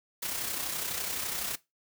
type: noise with amplitude modulation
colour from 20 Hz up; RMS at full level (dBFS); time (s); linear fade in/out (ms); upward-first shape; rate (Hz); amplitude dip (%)
white; -32; 0.22-1.56; 10; sine; 31.9; 45
effects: noise-tail reverb RT60 0.2 s tail -19 dB re dry